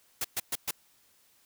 white noise bursts, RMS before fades -31 dBFS, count 4, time 0.21-0.71 s, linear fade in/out 5 ms, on 35 ms, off 120 ms, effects white hiss -65 dBFS RMS until 1.45 s

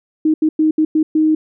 sine tone bursts at uneven times, 312 Hz, D#4, 5 cents sharp, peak -10 dBFS, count 6, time 0.25-0.34 / 0.42-0.49 / 0.59-0.71 / 0.78-0.85 / 0.95-1.03 / 1.15-1.35 s, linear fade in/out 5 ms, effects none

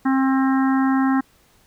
harmonic tone, 266.2 Hz, C4, 30 cents sharp, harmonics 1 / 3 / 4 / 5 / 6 / 7, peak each -16 / -26 / -28 / -30 / -32 / -33 dBFS, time 0.05-1.21 s, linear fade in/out 10 ms, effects pink hiss -57 dBFS RMS until 1.66 s

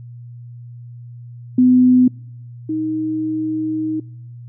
sine tone pair in turn, 252 / 313.4 Hz, B3 / D#4, +35 / +13 cents, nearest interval major third, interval 378 cents, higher second, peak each -8 / -18 dBFS, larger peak first, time 1.58-2.08 / 2.69-4 s, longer second, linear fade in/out 5 ms, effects noise-tail reverb RT60 0.8 s tail -26 dB re dry + added 120 Hz sine -33 dBFS peak until 4.48 s

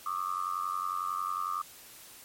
sine tone with amplitude modulation, 1200 Hz, D6, 37 cents sharp, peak -26 dBFS, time 0.06-1.62 s, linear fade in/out 5 ms, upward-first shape sine, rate 91 Hz, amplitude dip 100%, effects white hiss -51 dBFS RMS until 2.24 s + MP3 64 kbps

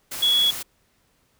sine tone in noise, 3364 Hz, G#7, 22 cents sharp, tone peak -16 dBFS, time 0.22-0.51 s, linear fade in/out 10 ms, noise white, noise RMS -32 dBFS, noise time 0.11-0.63 s, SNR +13 dB, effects pink hiss -65 dBFS RMS until 1.39 s

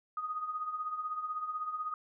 sine tone with tremolo, 1244.5 Hz, D#6, in tune, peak -31 dBFS, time 0.17-1.94 s, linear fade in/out 2 ms, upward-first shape triangle, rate 16 Hz, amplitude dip 70%, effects none

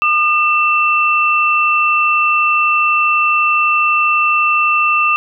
sine tone pair together, 1213 / 2676 Hz, D#6 / E7, -44 / +25 cents, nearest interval octave + major second, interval 1369 cents, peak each -13 dBFS, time 0.02-5.16 s, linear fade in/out 0 ms, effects none

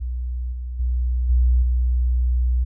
sine tone with level steps, 61.5 Hz, B1, 7 cents flat, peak -23 / -26 / -18 / -13 / -16 dBFS, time 0-2.65 s, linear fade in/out 20 ms, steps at 0.52 / 0.79 / 1.29 / 1.62 s, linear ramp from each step 10 ms, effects none

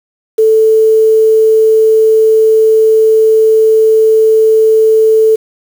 sine tone with quantisation, 440 Hz, A4, in tune, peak -4 dBFS, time 0.38-5.36 s, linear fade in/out 10 ms, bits 5, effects none

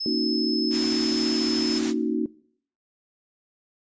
sine tone, 5210 Hz, E8, 21 cents flat, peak -27 dBFS, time 0-1.79 s, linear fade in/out 10 ms
sine chord, D# minor seventh, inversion second, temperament equal, 233.1 / 277.2 / 311.1 / 370 Hz, A#3 / C#4 / D#4 / F#4, 0 / 0 / 0 / 0 cents, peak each -27 / -30 / -27 / -29 dBFS, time 0.06-2.26 s, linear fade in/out 2 ms
white noise, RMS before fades -31 dBFS, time 0.7-1.94 s, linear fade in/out 50 ms
effects noise-tail reverb RT60 0.6 s tail -21 dB re dry + resampled to 16000 Hz

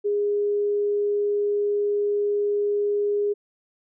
sine tone, 410.9 Hz, G#4, 18 cents flat, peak -20 dBFS, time 0.04-3.34 s, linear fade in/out 20 ms, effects none

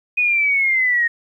sine linear sweep, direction down, 2494 to 1852 Hz, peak -14 dBFS, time 0.17-1.08 s, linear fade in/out 10 ms, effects 9-bit

